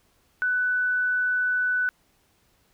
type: tone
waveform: sine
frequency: 1493 Hz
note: F#6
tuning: 15 cents sharp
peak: -21 dBFS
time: 0.42-1.89 s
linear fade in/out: 0 ms
effects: pink hiss -65 dBFS RMS until 2.73 s